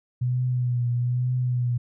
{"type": "tone with vibrato", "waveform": "sine", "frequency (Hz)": 123.47, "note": "B2", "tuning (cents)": 0, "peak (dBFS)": -21, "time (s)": [0.21, 1.78], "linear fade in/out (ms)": 10, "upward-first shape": "triangle", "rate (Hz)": 1.1, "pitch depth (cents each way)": 44, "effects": []}